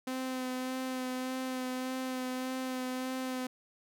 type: tone with vibrato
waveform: sawtooth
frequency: 257.1 Hz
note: C4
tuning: 30 cents flat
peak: -30 dBFS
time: 0.07-3.47 s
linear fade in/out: 5 ms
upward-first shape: sine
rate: 1.7 Hz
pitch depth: 17 cents each way
effects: none